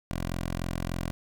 10% pulse tone, 43.39 Hz, F1, 10 cents flat, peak -22 dBFS, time 0.11-1.11 s, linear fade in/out 0 ms, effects none

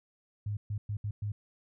sine tone bursts at uneven times, 103.83 Hz, G#2, in tune, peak -31 dBFS, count 5, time 0.46-0.57 / 0.7-0.78 / 0.89-0.97 / 1.04-1.11 / 1.22-1.32 s, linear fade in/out 5 ms, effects none

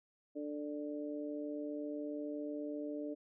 harmonic tone, 147.6 Hz, D3, 9 cents sharp, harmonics 2 / 3 / 4, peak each -40 / -46 / -45 dBFS, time 0.35-3.15 s, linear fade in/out 20 ms, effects none

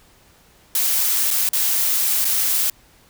blue noise with dropouts, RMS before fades -19 dBFS, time 0.75-2.7 s, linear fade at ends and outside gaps 2 ms, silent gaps 1.306-1.31 / 1.49-1.532 / 2.247-2.251 s, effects pink hiss -53 dBFS RMS until 3.09 s

